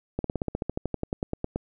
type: slowing click train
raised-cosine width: 2 ms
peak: -14 dBFS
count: 18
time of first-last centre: 0.19-1.56 s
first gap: 53 ms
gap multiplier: 1.05
effects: none